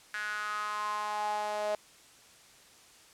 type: tone with high-pass filter sweep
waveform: sawtooth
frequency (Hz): 210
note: G#3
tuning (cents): +19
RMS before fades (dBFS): -34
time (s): 0.14-1.75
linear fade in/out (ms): 2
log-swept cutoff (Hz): 1600 to 640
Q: 6.6
effects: white hiss -57 dBFS RMS until 3.13 s + low-pass 9000 Hz 12 dB/octave